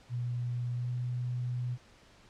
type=tone with pitch glide; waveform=sine; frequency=121.5 to 123.27 Hz; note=B2 to B2; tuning=-28 to -3 cents; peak=-31 dBFS; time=0.09-1.78 s; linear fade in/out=50 ms; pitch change=+25 cents; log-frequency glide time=0.75-0.92 s; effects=pink hiss -59 dBFS RMS until 2.29 s + low-pass 6000 Hz 12 dB/octave